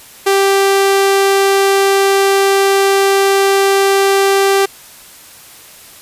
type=tone; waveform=sawtooth; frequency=392.4 Hz; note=G4; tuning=2 cents sharp; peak=-5 dBFS; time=0.26-4.66 s; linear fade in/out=10 ms; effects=white hiss -38 dBFS RMS until 6.01 s + resampled to 32000 Hz